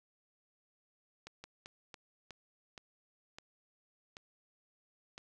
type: slowing click train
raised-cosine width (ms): 0.2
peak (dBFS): -30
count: 9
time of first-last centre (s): 1.27-5.179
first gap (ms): 170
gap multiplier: 1.29
effects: none